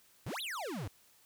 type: exponential two-way sweep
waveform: square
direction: up then down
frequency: 83.2 to 4193 to 83.2 Hz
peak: -38 dBFS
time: 0.26-0.88 s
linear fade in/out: 5 ms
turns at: 0.41 s
effects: white hiss -65 dBFS RMS until 1.25 s